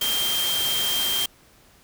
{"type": "tone in noise", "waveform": "sine", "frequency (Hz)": 3173, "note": "G7", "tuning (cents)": 20, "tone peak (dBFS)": -23, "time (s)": [0.01, 1.26], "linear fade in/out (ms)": 5, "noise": "white", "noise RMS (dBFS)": -27, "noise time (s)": [0.01, 1.26], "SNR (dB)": 1, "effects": ["pink hiss -55 dBFS RMS until 1.83 s"]}